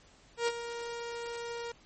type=tone with ADSR envelope; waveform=sawtooth; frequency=470 Hz; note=A#4; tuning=14 cents sharp; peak=-22 dBFS; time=0.37-1.72 s; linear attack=100 ms; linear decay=45 ms; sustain=-11 dB; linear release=5 ms; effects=pink hiss -60 dBFS RMS until 1.85 s + MP3 32 kbps